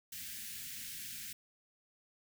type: band-stop noise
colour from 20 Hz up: white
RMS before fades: -45 dBFS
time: 0.12-1.33 s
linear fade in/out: 5 ms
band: 260 to 1600 Hz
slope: 48 dB/octave
effects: none